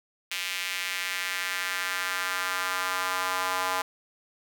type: tone with high-pass filter sweep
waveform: square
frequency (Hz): 92.5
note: F#2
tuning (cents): 0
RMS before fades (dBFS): -30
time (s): 0.31-3.82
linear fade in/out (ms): 5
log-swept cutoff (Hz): 2500 to 950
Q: 1.9
effects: none